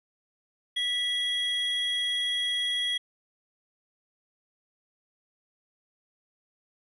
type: tone pair together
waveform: triangle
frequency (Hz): 1966 / 3306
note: B6 / G#7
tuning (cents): -8 / -9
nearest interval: major sixth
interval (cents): 899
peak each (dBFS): -32 / -25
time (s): 0.76-2.98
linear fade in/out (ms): 10
effects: resampled to 32000 Hz